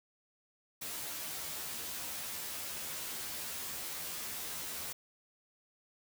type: noise with comb filter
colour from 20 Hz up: white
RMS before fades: -41 dBFS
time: 0.81-4.93 s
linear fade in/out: 10 ms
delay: 13 ms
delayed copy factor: +1
effects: none